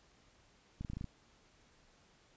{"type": "clicks", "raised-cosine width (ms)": 5, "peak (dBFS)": -29, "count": 7, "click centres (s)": [0.81, 0.848, 0.9, 0.934, 0.97, 1.011, 1.043], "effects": ["pink hiss -67 dBFS RMS until 2.36 s", "resampled to 16000 Hz"]}